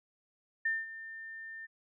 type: tone with ADSR envelope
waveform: sine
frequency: 1800 Hz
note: A6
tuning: 39 cents sharp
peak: -27 dBFS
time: 0.65-1.67 s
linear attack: 7 ms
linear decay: 200 ms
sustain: -15 dB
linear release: 23 ms
effects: none